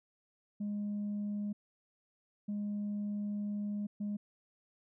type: tone bursts at uneven times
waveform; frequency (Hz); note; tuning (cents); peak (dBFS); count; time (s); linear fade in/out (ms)
sine; 206.2; G#3; -12; -32; 3; 0.6-1.53 / 2.48-3.87 / 4-4.17; 10
effects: tanh soft clip ceiling -32 dBFS